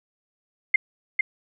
sine tone with echo, 2100 Hz, C7, 6 cents sharp, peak -12 dBFS, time 0.74-0.76 s, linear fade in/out 5 ms, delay 450 ms, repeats 1, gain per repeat -4 dB, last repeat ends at 1.21 s, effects none

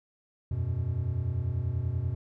triangle chord, E suspended second, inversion none, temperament just, 82.41 / 92.71 / 123.61 Hz, E2 / F#2 / B2, 0 / +4 / +2 cents, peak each -33 / -29 / -29 dBFS, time 0.51-2.15 s, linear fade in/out 5 ms, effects none

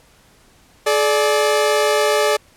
sawtooth tone pair together, 426.3 / 587.3 Hz, G#4 / D5, +45 / 0 cents, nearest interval tritone, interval 555 cents, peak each -13 dBFS, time 0.86-2.37 s, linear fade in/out 10 ms, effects pink hiss -52 dBFS RMS until 2.56 s + low-pass 12000 Hz 12 dB/octave

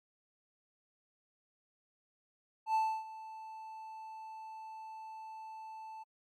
triangle tone with ADSR envelope, 880 Hz, A5, in tune, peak -25 dBFS, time 2.66-6.04 s, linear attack 86 ms, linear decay 290 ms, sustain -18 dB, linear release 17 ms, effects AAC 64 kbps

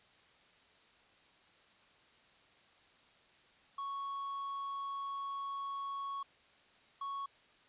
triangle tone bursts at uneven times, 1108.7 Hz, C#6, in tune, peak -36 dBFS, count 2, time 3.78-6.23 / 7.01-7.26 s, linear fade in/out 5 ms, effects white hiss -65 dBFS RMS until 7.68 s + resampled to 8000 Hz

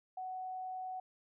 sine tone, 745 Hz, F#5, 12 cents sharp, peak -39 dBFS, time 0.17-1 s, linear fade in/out 5 ms, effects none

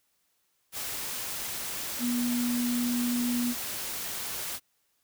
sine tone in noise, 242.6 Hz, B3, 31 cents flat, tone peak -26 dBFS, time 1.99-3.55 s, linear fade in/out 50 ms, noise white, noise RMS -35 dBFS, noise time 0.72-4.6 s, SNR +6 dB, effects white hiss -73 dBFS RMS until 5.03 s

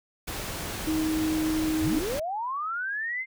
pink noise, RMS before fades -34 dBFS, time 0.27-2.2 s, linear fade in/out 10 ms
sine tone, 314 Hz, D#4, 16 cents sharp, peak -24 dBFS, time 0.87-1.99 s, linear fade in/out 5 ms
sine linear sweep, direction up, 30.04 to 2119 Hz, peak -28 dBFS, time 1.79-3.26 s, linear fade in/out 50 ms
effects none

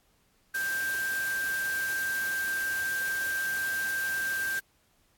sine tone in noise, 1577 Hz, G6, 10 cents sharp, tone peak -28 dBFS, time 0.54-4.6 s, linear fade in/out 10 ms, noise white, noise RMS -39 dBFS, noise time 0.54-4.6 s, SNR +8 dB, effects pink hiss -68 dBFS RMS until 5.17 s + AAC 64 kbps

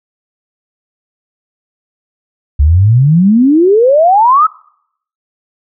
sine exponential sweep, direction up, 68 to 1318.5 Hz, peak -4 dBFS, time 2.59-4.47 s, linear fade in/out 10 ms, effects noise-tail reverb RT60 0.7 s tail -24 dB re dry

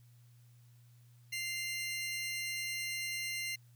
sawtooth tone pair together, 2088 / 2787 Hz, C7 / F7, -4 / -4 cents, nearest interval perfect fourth, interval 500 cents, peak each -34 / -39 dBFS, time 1.32-3.56 s, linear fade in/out 10 ms, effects added 120 Hz sine -58 dBFS peak until 3.75 s + white hiss -72 dBFS RMS until 3.75 s

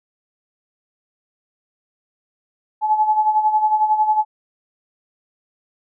sine tone with tremolo, 858 Hz, A5, 44 cents flat, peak -11 dBFS, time 2.81-4.25 s, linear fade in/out 50 ms, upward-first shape sine, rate 11 Hz, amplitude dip 65%, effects none

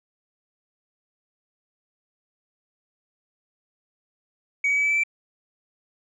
sine tone with pitch steps, 2256 / 2272 / 2287 / 2303 / 2319 / 2336 Hz, C#7 / C#7 / D7 / D7 / D7 / D7, +30 / +42 / -47 / -34 / -22 / -10 cents, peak -17 dBFS, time 4.64-5.036 s, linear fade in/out 5 ms, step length 66 ms, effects tanh soft clip ceiling -17 dBFS

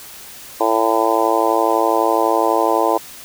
harmonic tone, 112 Hz, A2, 31 cents sharp, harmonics 3 / 4 / 5 / 6 / 7 / 8 / 9, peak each -21 / -21 / -21 / -21 / -21 / -21 / -21 dBFS, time 0.6-2.98 s, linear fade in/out 10 ms, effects white hiss -37 dBFS RMS until 3.24 s

